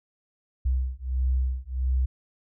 sine beating tone pair, 63.4 / 64.9 Hz, B1 / C2, +46 / -13 cents, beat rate 1.5 Hz, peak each -26 dBFS, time 0.65-2.06 s, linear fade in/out 10 ms, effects none

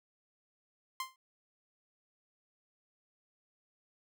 sawtooth tone with exponential decay, 1046.5 Hz, C6, in tune, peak -29 dBFS, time 1-1.16 s, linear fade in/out 2 ms, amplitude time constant 34 ms, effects none

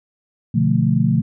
sine chord, B half-diminished seventh, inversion none, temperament equal, 123.47 / 146.83 / 174.61 / 220 Hz, B2 / D3 / F3 / A3, 0 / 0 / 0 / 0 cents, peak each -19 dBFS, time 0.54-1.22 s, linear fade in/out 10 ms, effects none

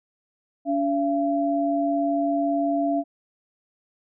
sine tone pair together, 285.7 / 679.5 Hz, D4 / F5, -48 / -48 cents, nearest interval octave + minor third, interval 1500 cents, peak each -23 dBFS, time 0.65-3.04 s, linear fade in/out 50 ms, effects none

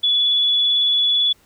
sine tone with vibrato, 3420 Hz, A7, 50 cents flat, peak -14 dBFS, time 0.03-1.33 s, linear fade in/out 10 ms, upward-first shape sine, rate 18 Hz, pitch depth 13 cents each way, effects pink hiss -56 dBFS RMS until 1.45 s

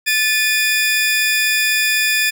sawtooth tone pair together, 1748 / 2456 Hz, A6 / D#7, -12 / -23 cents, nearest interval tritone, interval 589 cents, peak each -14 / -13 dBFS, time 0.06-2.31 s, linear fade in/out 20 ms, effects none

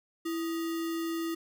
sine tone with sample-and-hold, 331 Hz, E4, 7 cents sharp, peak -30 dBFS, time 0.25-1.35 s, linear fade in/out 10 ms, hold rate 1575 Hz, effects none

